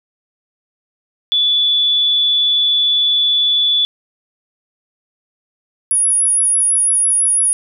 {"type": "tone pair in turn", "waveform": "sine", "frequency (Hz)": [3453, 10347], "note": ["A7", "E9"], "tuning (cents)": [-33, -33], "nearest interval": "octave + perfect fifth", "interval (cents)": 1900, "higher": "second", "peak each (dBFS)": -11, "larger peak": "neither", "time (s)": [[1.32, 3.85], [5.91, 7.53]], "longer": "first", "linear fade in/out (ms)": 0, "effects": []}